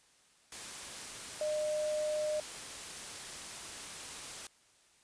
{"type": "tone in noise", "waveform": "sine", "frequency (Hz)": 609, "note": "D#5", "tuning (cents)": -37, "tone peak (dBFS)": -31, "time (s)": [1.41, 2.4], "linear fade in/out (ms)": 2, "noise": "white", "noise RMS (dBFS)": -44, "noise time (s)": [0.52, 4.47], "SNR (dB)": 10, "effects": ["white hiss -66 dBFS RMS until 5.03 s", "resampled to 22050 Hz"]}